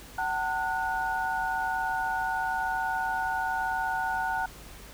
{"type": "tone cluster", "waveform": "sine", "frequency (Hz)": [757, 898, 1461], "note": ["F#5", "A5", "F#6"], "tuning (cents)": [39, 35, -22], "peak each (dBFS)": -31, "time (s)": [0.18, 4.46], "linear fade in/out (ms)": 5, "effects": ["added 50 Hz sine -49 dBFS peak until 4.93 s", "pink hiss -48 dBFS RMS until 4.93 s"]}